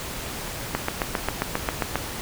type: click train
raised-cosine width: 0.5 ms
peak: -7 dBFS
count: 10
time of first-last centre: 0.75-1.956 s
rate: 7.46 Hz
effects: pink hiss -33 dBFS RMS until 2.21 s